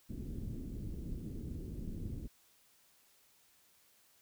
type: low-pass noise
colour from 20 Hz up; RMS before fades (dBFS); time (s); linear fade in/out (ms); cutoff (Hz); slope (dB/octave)
pink; -42; 0.09-2.28; 20; 320; 24
effects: white hiss -68 dBFS RMS until 4.21 s